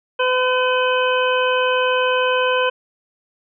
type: harmonic tone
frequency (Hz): 507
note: B4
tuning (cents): +45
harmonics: 1 / 2 / 3 / 5 / 6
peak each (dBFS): -18 / -21 / -23 / -25 / -26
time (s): 0.19-2.7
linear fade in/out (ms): 10
effects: none